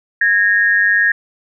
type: tone pair together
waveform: sine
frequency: 1650 / 1847.6 Hz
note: G#6 / A#6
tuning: -12 / -16 cents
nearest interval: major second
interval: 196 cents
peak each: -13 dBFS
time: 0.21-1.12 s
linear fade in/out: 5 ms
effects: none